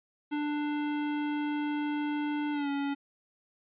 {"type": "tone with pitch glide", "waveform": "square", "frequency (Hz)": [295.6, 281.4], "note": ["D4", "C#4"], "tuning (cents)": [11, 26], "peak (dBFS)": -30, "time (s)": [0.31, 2.95], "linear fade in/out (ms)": 20, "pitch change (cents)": -85, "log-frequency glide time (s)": [2.52, 2.69], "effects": ["resampled to 8000 Hz"]}